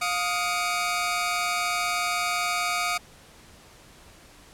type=tone cluster; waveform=sawtooth; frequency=709 / 1244 / 2277 Hz; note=F5 / D#6 / C#7; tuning=+26 / -1 / +46 cents; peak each=-26 / -24 / -26 dBFS; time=0.01-2.98 s; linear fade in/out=10 ms; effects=pink hiss -51 dBFS RMS until 4.53 s + low-pass 11000 Hz 12 dB/octave